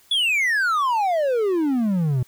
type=exponential sweep; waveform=triangle; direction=down; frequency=3484 to 119.7 Hz; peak=-16 dBFS; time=0.11-2.23 s; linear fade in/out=5 ms; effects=white hiss -55 dBFS RMS until 2.27 s